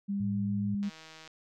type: tone with pitch glide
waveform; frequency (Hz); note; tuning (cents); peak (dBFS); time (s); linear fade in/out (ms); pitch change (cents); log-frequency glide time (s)
sine; 200 to 202; G3 to G#3; +35 to -48; -29; 0.08-0.9; 20; +17; 0.34-0.7
type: tone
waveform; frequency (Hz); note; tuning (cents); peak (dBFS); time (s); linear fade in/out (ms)
sine; 107.6; A2; -38; -34; 0.2-0.75; 5
type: click train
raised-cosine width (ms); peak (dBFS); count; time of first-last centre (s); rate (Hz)
0.2; -32; 72; 0.83-1.277; 159
effects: none